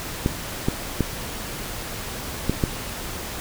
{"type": "clicks", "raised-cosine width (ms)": 3, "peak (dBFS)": -6, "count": 5, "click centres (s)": [0.261, 0.685, 1.007, 2.496, 2.638], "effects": ["pink hiss -32 dBFS RMS until 3.4 s"]}